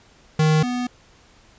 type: tone pair in turn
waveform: square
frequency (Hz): 155.56 / 246.9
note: D#3 / B3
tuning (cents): 0 / 0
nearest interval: minor sixth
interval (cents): 800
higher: second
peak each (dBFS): -15 / -23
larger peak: first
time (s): 0.39-0.63 / 0.63-0.87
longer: neither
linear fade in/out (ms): 5
effects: pink hiss -53 dBFS RMS until 1.58 s + resampled to 16000 Hz